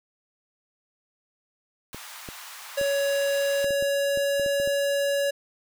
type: high-pass noise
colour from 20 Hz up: pink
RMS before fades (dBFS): -42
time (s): 1.93-3.65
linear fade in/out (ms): 0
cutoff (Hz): 870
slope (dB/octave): 24
type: clicks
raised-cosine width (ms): 2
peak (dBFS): -24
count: 11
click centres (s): 1.946 / 2.288 / 2.813 / 3.644 / 3.707 / 3.825 / 4.174 / 4.397 / 4.462 / 4.6 / 4.675
type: tone with pitch glide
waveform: square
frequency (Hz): 560 to 563.2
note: C#5 to C#5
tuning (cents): +18 to +27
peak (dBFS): -23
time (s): 2.77-5.31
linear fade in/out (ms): 10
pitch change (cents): +9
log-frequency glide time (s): 3.52-4.73
effects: none